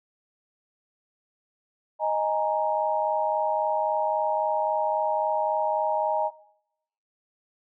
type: chord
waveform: sine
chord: D# suspended fourth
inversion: none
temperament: just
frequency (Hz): 622.3 / 829.7 / 933.4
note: D#5 / G#5 / A#5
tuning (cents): 0 / -2 / +2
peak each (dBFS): -26 / -27 / -27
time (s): 1.99-6.31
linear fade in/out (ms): 50
effects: noise-tail reverb RT60 0.8 s tail -20 dB re dry